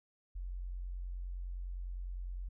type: tone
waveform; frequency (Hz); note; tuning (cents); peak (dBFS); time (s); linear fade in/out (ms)
sine; 44.87; F1; +48; -38; 0.35-2.49; 10
effects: none